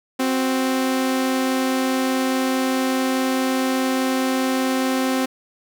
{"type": "tone pair together", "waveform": "sawtooth", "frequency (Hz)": [261.6, 370], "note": ["C4", "F#4"], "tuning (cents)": [0, 0], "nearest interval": "tritone", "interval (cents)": 600, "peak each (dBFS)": [-15, -25], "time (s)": [0.19, 5.26], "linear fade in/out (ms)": 10, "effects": []}